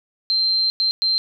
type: tone bursts at uneven times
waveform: sine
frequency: 4138 Hz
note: C8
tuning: 20 cents flat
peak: -16 dBFS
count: 3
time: 0.3-0.7 / 0.8-0.91 / 1.02-1.18 s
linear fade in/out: 0 ms
effects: none